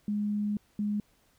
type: tone pair in turn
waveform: sine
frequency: 207.7 / 207.7 Hz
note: G#3 / G#3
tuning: 0 / 0 cents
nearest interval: unison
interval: 0 cents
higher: neither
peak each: -27 dBFS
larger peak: neither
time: 0.08-0.57 / 0.79-1 s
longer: first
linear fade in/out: 2 ms
effects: pink hiss -67 dBFS RMS until 1.38 s